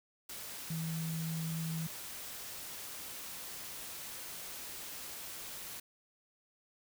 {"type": "tone in noise", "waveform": "sine", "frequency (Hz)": 162.4, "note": "E3", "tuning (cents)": -26, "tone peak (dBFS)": -35, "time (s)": [0.7, 1.87], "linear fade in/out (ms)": 5, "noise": "white", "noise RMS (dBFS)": -45, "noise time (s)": [0.29, 5.8], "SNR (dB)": 7, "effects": []}